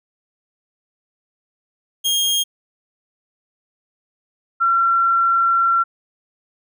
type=tone pair in turn; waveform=sawtooth / sine; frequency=3239 / 1361.8 Hz; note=G#7 / F6; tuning=-44 / -44 cents; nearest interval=octave + minor third; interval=1500 cents; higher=first; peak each=-13 dBFS; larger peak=neither; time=2.04-2.44 / 4.6-5.84 s; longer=second; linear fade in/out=20 ms; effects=none

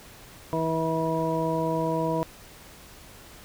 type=harmonic tone; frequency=161.8 Hz; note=E3; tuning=32 cents flat; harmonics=1 / 2 / 3 / 4 / 6; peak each=-30 / -30 / -30 / -30 / -30 dBFS; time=0.53-2.23 s; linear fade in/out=0 ms; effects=pink hiss -48 dBFS RMS until 3.44 s

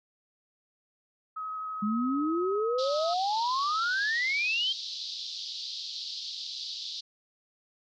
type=tone with vibrato; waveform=sine; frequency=1273 Hz; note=D#6; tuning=39 cents sharp; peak=-33 dBFS; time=1.36-3.14 s; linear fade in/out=10 ms; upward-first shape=sine; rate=12 Hz; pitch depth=9 cents each way
type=exponential sweep; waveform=sine; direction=up; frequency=202.8 to 3228 Hz; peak=-26 dBFS; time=1.82-4.73 s; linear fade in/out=10 ms
type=band-pass noise; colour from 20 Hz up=white; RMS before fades=-38 dBFS; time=2.78-7.01 s; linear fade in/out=10 ms; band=3500 to 4900 Hz; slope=48 dB/octave
effects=none

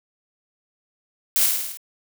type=noise with echo; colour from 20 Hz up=blue; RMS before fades=-19 dBFS; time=1.36-1.46 s; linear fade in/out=0 ms; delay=52 ms; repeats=6; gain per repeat=-3 dB; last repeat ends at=1.772 s; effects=none

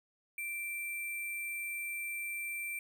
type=tone with sample-and-hold; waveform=sine; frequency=2349 Hz; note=D7; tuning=in tune; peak=-36 dBFS; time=0.38-2.79 s; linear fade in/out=2 ms; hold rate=11025 Hz; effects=none

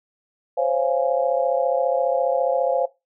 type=chord; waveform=sine; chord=Db major seventh; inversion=third; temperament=just; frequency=519.7 / 554.4 / 693 / 831.5 Hz; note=C5 / Db5 / F5 / Ab5; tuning=-12 / 0 / -14 / +2 cents; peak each=-22 / -23 / -24 / -28 dBFS; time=0.57-2.86 s; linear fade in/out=10 ms; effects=noise-tail reverb RT60 0.2 s tail -17 dB re dry

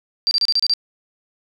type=tone bursts; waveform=sine; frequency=4699 Hz; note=D8; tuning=in tune; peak=-14 dBFS; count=7; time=0.27-0.737 s; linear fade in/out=0 ms; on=41 ms; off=30 ms; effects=none

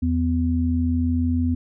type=tone pair together; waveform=sine; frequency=83.5 / 250.2 Hz; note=E2 / B3; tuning=+23 / +23 cents; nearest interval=octave + perfect fifth; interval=1900 cents; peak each=-21 dBFS; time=0.02-1.55 s; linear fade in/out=10 ms; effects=none

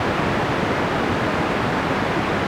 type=band-pass noise; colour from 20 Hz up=pink; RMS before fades=-21 dBFS; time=0-2.47 s; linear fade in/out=2 ms; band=130 to 1900 Hz; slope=12 dB/octave; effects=none

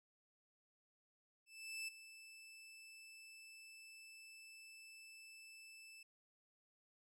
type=tone with ADSR envelope; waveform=sawtooth; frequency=2637 Hz; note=E7; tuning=in tune; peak=-39 dBFS; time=1.46-6.03 s; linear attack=420 ms; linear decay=11 ms; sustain=-14 dB; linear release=4 ms; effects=low-pass 12000 Hz 12 dB/octave

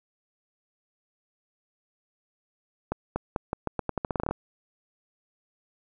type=accelerating click train; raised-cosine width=1 ms; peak=-13 dBFS; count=16; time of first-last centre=2.92-4.31 s; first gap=240 ms; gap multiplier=0.84; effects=none

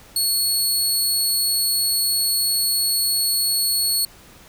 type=tone; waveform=20% pulse; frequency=4371 Hz; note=C#8; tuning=25 cents flat; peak=-12 dBFS; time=0.16-4.05 s; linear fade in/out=2 ms; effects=pink hiss -47 dBFS RMS until 4.48 s

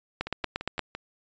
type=two click trains; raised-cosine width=0.3 ms; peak=-12 / -19 dBFS; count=6 / 5; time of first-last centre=0.21-0.793 / 0.27-0.95 s; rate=8.58 / 5.88 Hz; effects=resampled to 16000 Hz

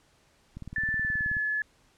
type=click train; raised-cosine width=5 ms; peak=-27 dBFS; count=16; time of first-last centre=0.57-1.368 s; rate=18.8 Hz
type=tone with pitch glide; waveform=sine; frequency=1760 to 1714.8 Hz; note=A6 to A6; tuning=0 to -45 cents; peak=-26 dBFS; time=0.76-1.62 s; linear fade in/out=2 ms; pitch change=-45 cents; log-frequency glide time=1-1.29 s
effects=pink hiss -64 dBFS RMS until 1.97 s + low-pass 9000 Hz 12 dB/octave

